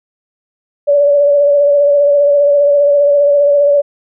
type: tone with vibrato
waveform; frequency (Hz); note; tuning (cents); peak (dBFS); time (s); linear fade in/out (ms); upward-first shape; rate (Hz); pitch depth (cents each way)
sine; 574; D5; -40; -6; 0.87-3.82; 20; sine; 15; 27
effects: none